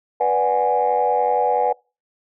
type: chord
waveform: sine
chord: G# half-diminished seventh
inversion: first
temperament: equal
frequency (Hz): 493.9 / 587.3 / 740 / 830.6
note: B4 / D5 / F#5 / G#5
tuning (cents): 0 / 0 / 0 / 0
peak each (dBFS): -20 / -24 / -20 / -19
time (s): 0.2-1.73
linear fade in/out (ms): 10
effects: noise-tail reverb RT60 0.3 s tail -26 dB re dry + tanh soft clip ceiling -8 dBFS